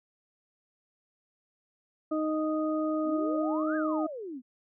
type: harmonic tone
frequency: 310.6 Hz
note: D#4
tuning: 3 cents flat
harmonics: 1 / 2 / 4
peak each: -28 / -32 / -37 dBFS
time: 2.11-4.07 s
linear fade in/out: 10 ms
type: exponential two-way sweep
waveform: sine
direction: up then down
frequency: 234.2 to 1661.2 to 234.2 Hz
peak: -36 dBFS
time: 3.04-4.42 s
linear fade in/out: 50 ms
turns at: 3.76 s
effects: none